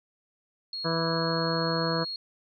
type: tone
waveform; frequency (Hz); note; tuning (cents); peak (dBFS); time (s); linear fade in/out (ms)
sine; 4300; C8; +47; -32; 0.73-2.16; 2
type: harmonic tone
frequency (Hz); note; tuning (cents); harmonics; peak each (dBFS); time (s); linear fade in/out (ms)
164.81; E3; 0; 1 / 2 / 3 / 4 / 6 / 7 / 8 / 9 / 10; -30 / -34 / -31 / -35 / -35 / -37 / -38 / -41 / -39; 0.84-2.05; 20
effects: none